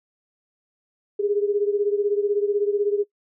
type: beating tone pair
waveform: sine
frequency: 405.7 / 421.7 Hz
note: G#4 / G#4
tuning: -41 / +26 cents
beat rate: 16 Hz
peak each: -21 / -24 dBFS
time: 1.19-3.04 s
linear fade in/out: 10 ms
effects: noise-tail reverb RT60 0.1 s tail -21 dB re dry